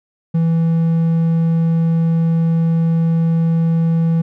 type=tone; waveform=triangle; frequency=164.81 Hz; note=E3; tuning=in tune; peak=-10 dBFS; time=0.34-4.22 s; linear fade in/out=10 ms; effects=none